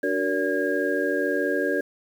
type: tone cluster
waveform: sine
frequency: 292.9 / 374.4 / 468.1 / 573 / 1628 Hz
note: D4 / F#4 / A#4 / D5 / G#6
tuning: -5 / +20 / +7 / -43 / -35 cents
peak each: -28 dBFS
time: 0.03-1.81 s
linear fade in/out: 5 ms
effects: 8-bit